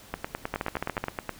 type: two click trains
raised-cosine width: 0.5 ms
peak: -14 / -13 dBFS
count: 12 / 8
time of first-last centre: 0.14-1.293 / 0.54-1.04 s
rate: 9.54 / 14 Hz
effects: pink hiss -50 dBFS RMS until 1.39 s